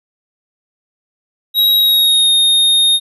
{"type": "tone with pitch glide", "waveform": "square", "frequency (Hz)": [3828, 3700], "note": ["A#7", "A#7"], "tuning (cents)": [45, -14], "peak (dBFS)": -9, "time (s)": [1.54, 3], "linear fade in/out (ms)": 50, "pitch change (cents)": -59, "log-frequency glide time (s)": [1.76, 2.3], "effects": []}